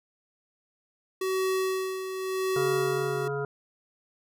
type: tone with tremolo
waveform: square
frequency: 377.7 Hz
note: F#4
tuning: 36 cents sharp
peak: -25 dBFS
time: 1.21-3.28 s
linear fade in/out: 5 ms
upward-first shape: sine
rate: 0.87 Hz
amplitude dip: 60%
type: harmonic tone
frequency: 140.4 Hz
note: C#3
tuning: 22 cents sharp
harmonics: 1 / 3 / 5 / 7 / 9 / 10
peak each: -34 / -30 / -39 / -43 / -42 / -38 dBFS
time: 2.56-3.45 s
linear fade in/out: 2 ms
effects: none